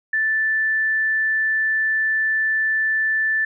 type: tone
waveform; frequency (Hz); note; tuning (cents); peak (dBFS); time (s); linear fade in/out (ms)
sine; 1760; A6; 0; -17; 0.13-3.45; 5
effects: none